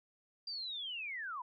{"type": "linear sweep", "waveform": "sine", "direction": "down", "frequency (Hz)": [4772, 940], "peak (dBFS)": -39, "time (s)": [0.47, 1.42], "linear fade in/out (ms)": 5, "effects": []}